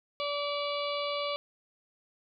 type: harmonic tone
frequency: 577 Hz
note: D5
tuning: 31 cents flat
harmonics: 1 / 2 / 4 / 5 / 6 / 7 / 8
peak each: -33 / -36 / -40 / -41 / -41 / -43 / -46 dBFS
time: 0.2-1.36 s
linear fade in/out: 0 ms
effects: none